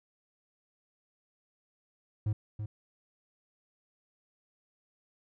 triangle tone with echo, 106.4 Hz, G#2, 42 cents sharp, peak -25 dBFS, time 2.26-2.33 s, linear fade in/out 5 ms, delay 330 ms, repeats 1, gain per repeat -7 dB, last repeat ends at 2.66 s, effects none

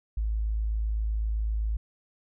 sine tone, 53.9 Hz, A1, 35 cents flat, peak -25 dBFS, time 0.17-1.77 s, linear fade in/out 5 ms, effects none

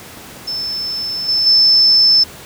sine tone with level steps, 5274 Hz, E8, in tune, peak -19 / -12 / -7 dBFS, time 0.47-2.24 s, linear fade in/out 10 ms, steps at 1.28 / 1.46 s, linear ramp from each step 10 ms, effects pink hiss -35 dBFS RMS until 2.45 s + high-pass 80 Hz 12 dB/octave

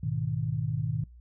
sine chord, G# minor, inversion none, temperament equal, 103.83 / 123.47 / 155.56 Hz, G#2 / B2 / D#3, 0 / 0 / 0 cents, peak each -33 / -31 / -31 dBFS, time 0.03-1.04 s, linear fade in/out 5 ms, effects noise-tail reverb RT60 0.2 s tail -25 dB re dry + added 60 Hz sine -48 dBFS peak until 1.2 s

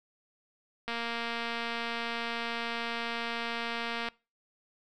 click train, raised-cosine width 0.3 ms, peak -19 dBFS, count 748, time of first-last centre 0.88-4.086 s, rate 233 Hz, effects noise-tail reverb RT60 0.3 s tail -23 dB re dry

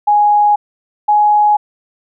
sine tone pair in turn, 830.6 / 836.9 Hz, G#5 / G#5, 0 / +13 cents, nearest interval unison, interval 13 cents, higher second, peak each -7 dBFS, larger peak neither, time 0.07-0.56 / 1.08-1.57 s, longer neither, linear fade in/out 10 ms, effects none

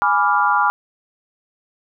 sine chord, G# diminished seventh, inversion none, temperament equal, 830.6 / 987.8 / 1174.7 / 1396.9 Hz, G#5 / B5 / D6 / F6, 0 / 0 / 0 / 0 cents, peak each -19 dBFS, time 0.02-0.7 s, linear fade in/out 0 ms, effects none

